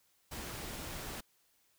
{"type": "noise", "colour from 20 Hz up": "pink", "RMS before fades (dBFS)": -43, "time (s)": [0.31, 1.21], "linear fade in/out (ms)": 10, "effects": ["white hiss -72 dBFS RMS until 1.78 s"]}